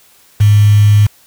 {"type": "tone with quantisation", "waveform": "sine", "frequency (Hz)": 104.1, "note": "G#2", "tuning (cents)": 5, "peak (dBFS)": -4, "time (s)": [0.4, 1.07], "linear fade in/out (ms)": 10, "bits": 4, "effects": ["white hiss -47 dBFS RMS until 1.26 s"]}